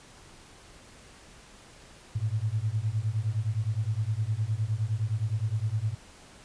sine beating tone pair, 103.83 / 113.53 Hz, G#2 / A#2, 0 / -45 cents, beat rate 9.7 Hz, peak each -29 dBFS, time 2.15-5.95 s, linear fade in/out 10 ms, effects pink hiss -52 dBFS RMS until 6.44 s + resampled to 22050 Hz

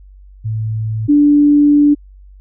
sine tone pair in turn, 110 / 291.9 Hz, A2 / D4, 0 / -10 cents, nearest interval octave + perfect fourth, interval 1690 cents, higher second, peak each -16 / -6 dBFS, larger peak second, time 0.44-1.08 / 1.08-1.95 s, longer second, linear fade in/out 20 ms, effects added 48 Hz sine -37 dBFS peak until 2.4 s

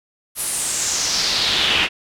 brown noise with band-pass filter sweep, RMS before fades -20 dBFS, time 0.35-1.89 s, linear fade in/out 50 ms, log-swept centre 11000 to 2700 Hz, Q 3.4, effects none

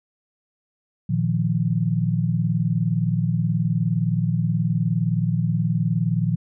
sine chord, Bb suspended fourth, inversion none, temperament equal, 116.54 / 155.56 / 174.61 Hz, Bb2 / Eb3 / F3, 0 / 0 / 0 cents, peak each -23 dBFS, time 1.09-6.36 s, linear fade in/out 10 ms, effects none

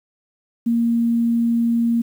sine tone, 233.1 Hz, A#3, in tune, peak -15 dBFS, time 0.66-2.02 s, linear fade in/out 10 ms, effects 8-bit

